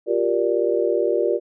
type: chord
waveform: sine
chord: G minor seventh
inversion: third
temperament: just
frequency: 352.8 / 392 / 470.4 / 588 Hz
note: F4 / G4 / Bb4 / D5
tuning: +18 / 0 / +16 / +2 cents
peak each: -23 / -23 / -22 / -24 dBFS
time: 0.06-1.4 s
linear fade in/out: 50 ms
effects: none